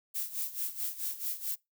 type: noise with tremolo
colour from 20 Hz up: violet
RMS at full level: -33 dBFS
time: 0.14-1.56 s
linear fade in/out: 20 ms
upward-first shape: sine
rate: 4.6 Hz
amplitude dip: 80%
effects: noise-tail reverb RT60 0.2 s tail -24 dB re dry